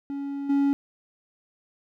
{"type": "tone with level steps", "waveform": "triangle", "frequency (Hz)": 280, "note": "C#4", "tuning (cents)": 18, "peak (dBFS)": [-27, -17], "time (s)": [0.1, 0.73], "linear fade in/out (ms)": 0, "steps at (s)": 0.49, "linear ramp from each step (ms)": 10, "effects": []}